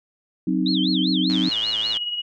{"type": "chord", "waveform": "sine", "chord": "C diminished", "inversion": "second", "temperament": "equal", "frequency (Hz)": [185, 261.6, 311.1], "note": ["Gb3", "C4", "Eb4"], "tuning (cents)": [0, 0, 0], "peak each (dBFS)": -23, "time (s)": [0.47, 1.49], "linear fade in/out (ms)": 5}
{"type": "tone with vibrato", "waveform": "sine", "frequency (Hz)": 3643, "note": "A#7", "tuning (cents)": -41, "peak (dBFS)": -23, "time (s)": [0.66, 1.98], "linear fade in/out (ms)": 2, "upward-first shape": "sine", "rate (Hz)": 5.1, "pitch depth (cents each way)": 290}
{"type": "click train", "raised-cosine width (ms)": 0.2, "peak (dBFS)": -17, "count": 74, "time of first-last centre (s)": [1.3, 1.97], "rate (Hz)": 109}
{"type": "tone with tremolo", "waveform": "sine", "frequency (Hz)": 2900, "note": "F#7", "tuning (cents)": -35, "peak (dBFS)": -22, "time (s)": [1.51, 2.22], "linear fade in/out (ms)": 10, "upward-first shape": "sine", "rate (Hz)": 18, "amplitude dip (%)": 50}
{"effects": []}